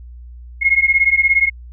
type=beating tone pair; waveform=sine; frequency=2151 / 2168 Hz; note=C7 / C#7; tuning=+47 / -39 cents; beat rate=17 Hz; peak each=-14 dBFS; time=0.61-1.5 s; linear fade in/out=20 ms; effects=added 60 Hz sine -33 dBFS peak until 1.72 s